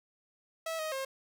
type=tone with pitch steps; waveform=sawtooth; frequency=650 / 627 / 535 Hz; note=E5 / D#5 / C5; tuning=-24 / +13 / +38 cents; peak=-30 dBFS; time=0.66-1.05 s; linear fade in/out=5 ms; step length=130 ms; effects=none